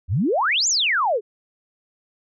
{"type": "exponential two-way sweep", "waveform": "sine", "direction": "up then down", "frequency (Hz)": [73.42, 7400, 385.9], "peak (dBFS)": -17, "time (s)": [0.08, 1.21], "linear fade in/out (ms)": 50, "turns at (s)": 0.68, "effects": []}